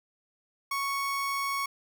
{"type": "tone", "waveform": "30% pulse", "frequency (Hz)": 1108.7, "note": "C#6", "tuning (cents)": 0, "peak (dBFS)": -26, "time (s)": [0.71, 1.66], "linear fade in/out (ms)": 5, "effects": []}